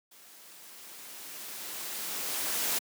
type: noise with level ramp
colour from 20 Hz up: white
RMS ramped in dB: -55 to -29 dBFS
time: 0.11-2.79 s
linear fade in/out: 10 ms
effects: high-pass 200 Hz 12 dB/octave